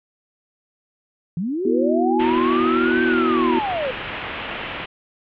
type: linear two-way sweep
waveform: sine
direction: up then down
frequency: 155.56 to 1568 to 493.9 Hz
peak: -21 dBFS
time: 1.37-3.91 s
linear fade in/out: 2 ms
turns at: 3.03 s
type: chord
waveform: sine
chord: B suspended fourth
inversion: none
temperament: equal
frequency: 246.9 / 329.6 / 370 Hz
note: B3 / E4 / F#4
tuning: 0 / 0 / 0 cents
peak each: -21 dBFS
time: 1.65-3.59 s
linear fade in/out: 5 ms
type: low-pass noise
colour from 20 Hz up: white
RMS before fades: -30 dBFS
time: 2.19-4.86 s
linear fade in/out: 10 ms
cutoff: 3100 Hz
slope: 48 dB/octave
effects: none